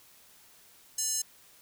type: tone with high-pass filter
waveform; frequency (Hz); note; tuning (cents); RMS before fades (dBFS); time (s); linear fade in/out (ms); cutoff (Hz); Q
square; 587.3; D5; 0; -31; 0.98-1.22; 5; 6700; 3.6
effects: white hiss -58 dBFS RMS until 1.61 s